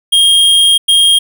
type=tone bursts at uneven times; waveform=square; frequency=3235 Hz; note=G#7; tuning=46 cents flat; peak=-6 dBFS; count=2; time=0.12-0.78 / 0.88-1.19 s; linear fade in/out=10 ms; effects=none